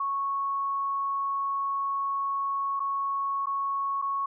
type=tone with dropouts; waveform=sine; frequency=1105 Hz; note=C#6; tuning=6 cents flat; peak=-26 dBFS; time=0-4.26 s; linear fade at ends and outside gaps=5 ms; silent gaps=2.796-2.801 / 3.459-3.468 / 4.017-4.022 s; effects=none